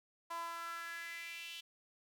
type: tone with high-pass filter sweep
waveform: sawtooth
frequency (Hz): 336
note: E4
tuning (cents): +33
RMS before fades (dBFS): -45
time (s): 0.3-1.61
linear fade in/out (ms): 10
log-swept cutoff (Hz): 920 to 3100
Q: 4.9
effects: none